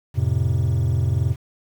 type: chord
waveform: triangle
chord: F major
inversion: none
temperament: equal with one note detuned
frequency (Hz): 87.31 / 109.43 / 130.81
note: F2 / A2 / C3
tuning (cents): 0 / -9 / 0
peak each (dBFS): -20 / -20 / -20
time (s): 0.14-1.36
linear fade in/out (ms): 50
effects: 8-bit